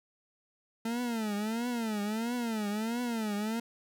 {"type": "tone with vibrato", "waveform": "40% pulse", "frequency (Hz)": 223.8, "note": "A3", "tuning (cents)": 30, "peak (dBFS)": -30, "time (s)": [0.85, 3.6], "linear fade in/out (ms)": 5, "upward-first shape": "triangle", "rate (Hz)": 1.5, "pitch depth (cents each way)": 180, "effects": []}